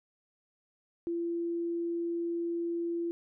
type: tone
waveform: sine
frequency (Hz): 340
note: F4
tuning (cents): -46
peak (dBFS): -30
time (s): 1.07-3.11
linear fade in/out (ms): 0
effects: none